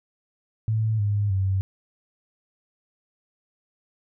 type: tone with pitch steps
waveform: sine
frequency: 110.1 / 102.73 / 95.85 Hz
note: A2 / G#2 / G2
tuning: +2 / -18 / -38 cents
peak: -20 dBFS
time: 0.68-1.61 s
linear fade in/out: 0 ms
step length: 310 ms
effects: none